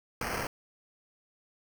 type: noise with sample-and-hold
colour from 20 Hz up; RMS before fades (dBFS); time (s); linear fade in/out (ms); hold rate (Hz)
violet; -34; 0.21-0.47; 2; 3675
effects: none